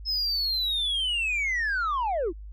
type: linear sweep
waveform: sine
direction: down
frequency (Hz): 5200 to 293.7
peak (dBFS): -22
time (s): 0.05-2.33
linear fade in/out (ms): 50
effects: tanh soft clip ceiling -23 dBFS + added 51 Hz sine -38 dBFS peak until 2.52 s